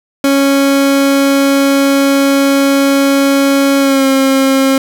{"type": "tone with pitch glide", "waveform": "30% pulse", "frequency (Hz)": [276.4, 268.7], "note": ["C#4", "C4"], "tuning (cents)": [-5, 46], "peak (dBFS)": -5, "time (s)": [0.24, 4.78], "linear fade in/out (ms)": 2, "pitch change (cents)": -49, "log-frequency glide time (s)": [3.79, 4.07], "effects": []}